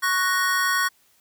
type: chord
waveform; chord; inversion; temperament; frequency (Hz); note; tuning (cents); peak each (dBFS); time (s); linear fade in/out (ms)
square; F# major; second; equal; 1108.7 / 1480 / 1864.7; C#6 / F#6 / A#6; 0 / 0 / 0; -25; 0.02-0.89; 20
effects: white hiss -61 dBFS RMS until 1.2 s